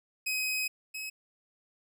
sawtooth tone pair in turn, 2527 / 2558 Hz, D#7 / D#7, +26 / +47 cents, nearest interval unison, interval 21 cents, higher second, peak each -26 / -33 dBFS, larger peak first, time 0.26-0.68 / 0.94-1.1 s, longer first, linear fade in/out 10 ms, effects none

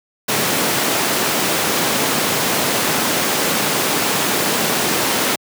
pink high-pass noise, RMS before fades -18 dBFS, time 0.28-5.36 s, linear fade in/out 10 ms, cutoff 200 Hz, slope 12 dB/octave, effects high-pass 100 Hz 12 dB/octave

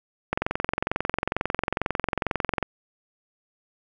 click train, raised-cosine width 0.5 ms, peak -8 dBFS, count 52, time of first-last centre 0.33-2.627 s, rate 22.2 Hz, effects none

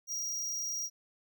square tone, 5710 Hz, F8, 37 cents sharp, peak -34 dBFS, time 0.07-0.9 s, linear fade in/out 50 ms, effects none

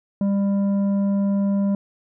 triangle tone with tanh clipping, 199 Hz, G3, 26 cents sharp, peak -19 dBFS, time 0.21-1.75 s, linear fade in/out 2 ms, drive 12 dB, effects none

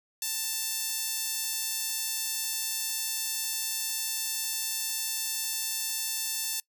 sawtooth tone with high-pass filter, 889 Hz, A5, 18 cents sharp, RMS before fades -32 dBFS, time 0.22-6.6 s, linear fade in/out 2 ms, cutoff 5700 Hz, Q 0.81, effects noise-tail reverb RT60 0.1 s tail -23 dB re dry

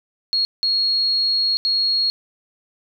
sine tone bursts at uneven times, 4301 Hz, C8, 47 cents sharp, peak -16 dBFS, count 3, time 0.33-0.45 / 0.63-1.57 / 1.65-2.1 s, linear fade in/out 0 ms, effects none

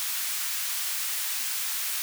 white high-pass noise, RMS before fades -30 dBFS, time 0-2.02 s, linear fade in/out 0 ms, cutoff 1300 Hz, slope 12 dB/octave, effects none

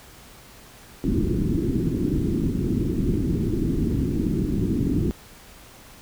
white low-pass noise, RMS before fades -23 dBFS, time 1.04-5.11 s, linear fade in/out 0 ms, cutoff 350 Hz, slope 48 dB/octave, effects pink hiss -47 dBFS RMS until 6.01 s

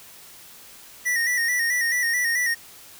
square tone with vibrato, 1908 Hz, A#6, 40 cents sharp, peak -21 dBFS, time 1.05-2.55 s, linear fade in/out 20 ms, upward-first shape square, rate 4.6 Hz, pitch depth 50 cents each way, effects white hiss -46 dBFS RMS until 2.99 s

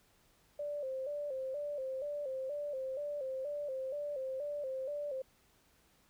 sine tone with vibrato, 554.4 Hz, C#5, in tune, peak -36 dBFS, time 0.59-5.22 s, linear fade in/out 5 ms, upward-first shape square, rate 2.1 Hz, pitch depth 91 cents each way, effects pink hiss -69 dBFS RMS until 6.09 s

